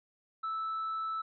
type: tone with tanh clipping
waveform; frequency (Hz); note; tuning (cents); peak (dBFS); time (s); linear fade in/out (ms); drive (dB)
triangle; 1314; E6; -6; -33; 0.43-1.22; 10; 6
effects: resampled to 11025 Hz